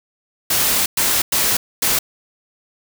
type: noise bursts at uneven times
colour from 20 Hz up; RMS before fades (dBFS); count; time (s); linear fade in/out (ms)
white; -17; 4; 0.5-0.86 / 0.97-1.22 / 1.32-1.57 / 1.82-1.99; 5
effects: none